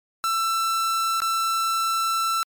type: tone with dropouts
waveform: 45% pulse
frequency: 1335 Hz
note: E6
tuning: 22 cents sharp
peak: -21 dBFS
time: 0.24-2.43 s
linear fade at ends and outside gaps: 0 ms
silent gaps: 1.203-1.219 s
effects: MP3 96 kbps